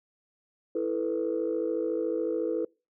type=chord; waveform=sine; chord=E suspended fourth; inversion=none; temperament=equal; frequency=329.6 / 440 / 493.9 Hz; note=E4 / A4 / B4; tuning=0 / 0 / 0 cents; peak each=-30 dBFS; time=0.75-2.65 s; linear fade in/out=5 ms; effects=noise-tail reverb RT60 0.3 s tail -26 dB re dry + tanh soft clip ceiling -19 dBFS